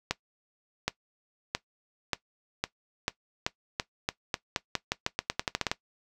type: accelerating click train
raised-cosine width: 0.2 ms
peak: -9 dBFS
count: 22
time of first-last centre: 0.11-5.715 s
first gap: 770 ms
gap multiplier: 0.87
effects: noise-tail reverb RT60 0.1 s tail -18 dB re dry